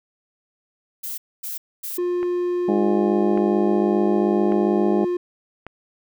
violet noise bursts, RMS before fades -30 dBFS, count 3, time 1.03-1.98 s, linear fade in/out 10 ms, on 150 ms, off 250 ms
triangle tone, 354.6 Hz, F4, 26 cents sharp, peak -18 dBFS, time 1.98-5.17 s, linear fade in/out 5 ms
click train, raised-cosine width 0.5 ms, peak -20 dBFS, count 4, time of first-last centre 2.23-5.666 s, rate 0.873 Hz
harmonic tone, 102.5 Hz, G#2, 22 cents flat, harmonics 2 / 3 / 4 / 5 / 6 / 7 / 8, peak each -21 / -25 / -25 / -33 / -30 / -31 / -31 dBFS, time 2.68-5.05 s, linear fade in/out 5 ms
effects none

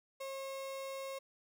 35% pulse tone, 540 Hz, C#5, 45 cents flat, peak -39 dBFS, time 0.2-1.19 s, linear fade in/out 10 ms, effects none

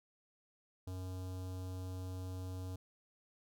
square tone with notch filter, 92.5 Hz, F#2, in tune, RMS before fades -43 dBFS, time 0.87-2.76 s, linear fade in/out 5 ms, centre 2000 Hz, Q 0.65, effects none

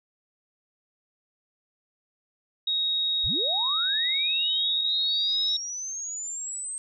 sine tone with pitch glide, 3770 to 3803 Hz, A#7 to A#7, +19 to +34 cents, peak -23 dBFS, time 2.67-5.57 s, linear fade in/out 5 ms, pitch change +15 cents, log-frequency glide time 5.02-5.44 s
sine linear sweep, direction up, 30.87 to 8372 Hz, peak -31 dBFS, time 3.24-6.78 s, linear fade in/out 0 ms
effects none

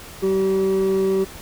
triangle tone pair together, 191.9 / 383.8 Hz, G3 / G4, -37 / -37 cents, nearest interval octave, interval 1200 cents, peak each -21 / -14 dBFS, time 0.22-1.25 s, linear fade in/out 20 ms, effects tanh soft clip ceiling -12 dBFS + pink hiss -39 dBFS RMS until 1.41 s

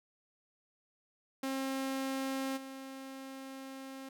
sawtooth tone with level steps, 267.6 Hz, C4, 39 cents sharp, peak -30 / -40 dBFS, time 1.43-4.09 s, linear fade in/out 5 ms, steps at 2.56 s, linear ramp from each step 20 ms, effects none

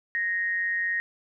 sine tone with amplitude modulation, 1864.7 Hz, A#6, in tune, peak -22 dBFS, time 0.15-1 s, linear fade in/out 0 ms, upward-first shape sine, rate 184 Hz, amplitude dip 50%, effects none

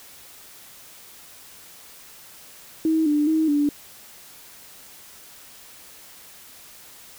sine tone with pitch steps, 319.2 / 296.2 / 316.5 / 291 Hz, D#4 / D4 / D#4 / D4, +44 / +15 / +30 / -16 cents, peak -17 dBFS, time 2.85-3.69 s, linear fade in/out 2 ms, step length 210 ms, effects white hiss -46 dBFS RMS until 7.18 s

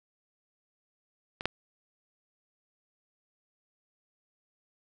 clicks, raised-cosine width 0.3 ms, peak -20 / -10 dBFS, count 2, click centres 1.409 / 1.456 s, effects none

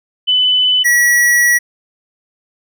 sine / square tone pair in turn, 3005 / 1929.8 Hz, F#7 / B6, +26 / -41 cents, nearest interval minor sixth, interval 767 cents, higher first, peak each -9 dBFS, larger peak neither, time 0.27-0.84 / 0.84-1.59 s, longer second, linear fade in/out 20 ms, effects none

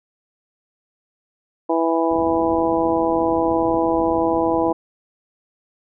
harmonic tone, 164.81 Hz, E3, in tune, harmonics 2 / 3 / 4 / 5 / 6, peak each -20 / -22 / -23 / -24 / -25 dBFS, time 1.69-4.73 s, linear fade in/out 10 ms
white low-pass noise, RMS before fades -34 dBFS, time 2.1-4.73 s, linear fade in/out 20 ms, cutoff 410 Hz, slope 48 dB/octave
effects none

